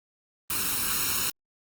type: noise with comb filter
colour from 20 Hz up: white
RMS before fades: -27 dBFS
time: 0.5-1.3 s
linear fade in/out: 2 ms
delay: 0.74 ms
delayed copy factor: +0.75
effects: Opus 24 kbps